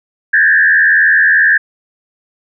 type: tone with frequency modulation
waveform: sine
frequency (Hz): 1700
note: G#6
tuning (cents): +40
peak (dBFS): -6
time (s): 0.33-1.58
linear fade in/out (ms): 10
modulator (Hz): 81.6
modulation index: 1.4
effects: none